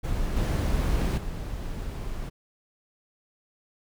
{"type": "noise with level steps", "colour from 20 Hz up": "brown", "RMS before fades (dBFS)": [-28, -24, -33], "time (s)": [0.03, 2.3], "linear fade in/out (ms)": 20, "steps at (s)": [0.36, 1.17], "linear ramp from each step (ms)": 10, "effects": []}